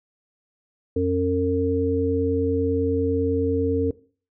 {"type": "harmonic tone", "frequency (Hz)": 91, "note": "F#2", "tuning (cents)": -28, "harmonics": [1, 3, 5], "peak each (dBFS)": [-26, -24, -21], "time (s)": [0.96, 3.91], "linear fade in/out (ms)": 5, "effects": ["noise-tail reverb RT60 0.4 s tail -18 dB re dry"]}